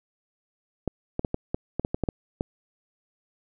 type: clicks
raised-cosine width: 2 ms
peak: -12 dBFS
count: 11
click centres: 0.877 / 1.194 / 1.248 / 1.344 / 1.545 / 1.796 / 1.849 / 1.945 / 2.037 / 2.088 / 2.409 s
effects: none